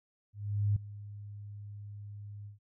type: tone with ADSR envelope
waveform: sine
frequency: 102.7 Hz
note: G#2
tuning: 19 cents flat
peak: -24 dBFS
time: 0.33-2.59 s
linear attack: 430 ms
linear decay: 6 ms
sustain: -18 dB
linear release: 130 ms
effects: none